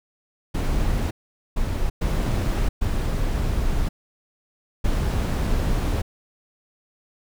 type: noise bursts at uneven times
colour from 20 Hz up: brown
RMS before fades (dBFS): -22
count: 5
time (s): 0.54-1.11 / 1.56-1.9 / 2.01-2.69 / 2.81-3.89 / 4.84-6.02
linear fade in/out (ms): 10
effects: none